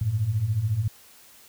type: beating tone pair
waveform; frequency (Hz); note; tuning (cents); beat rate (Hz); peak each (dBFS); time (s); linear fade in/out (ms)
sine; 97.7 / 111.7; G2 / A2; -5 / +27; 14; -28 / -23; 0.01-0.88; 5
effects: white hiss -52 dBFS RMS until 1.48 s